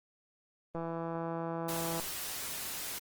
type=click train; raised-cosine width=1 ms; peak=-24 dBFS; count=208; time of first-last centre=0.75-1.997 s; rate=166 Hz
type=noise; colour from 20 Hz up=white; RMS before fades=-39 dBFS; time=1.68-2.99 s; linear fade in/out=10 ms
effects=Opus 24 kbps